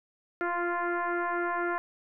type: tone with frequency modulation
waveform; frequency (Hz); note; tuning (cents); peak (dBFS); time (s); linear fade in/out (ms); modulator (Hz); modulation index
sine; 350; F4; +4; -27; 0.41-1.78; 0; 348; 4
effects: none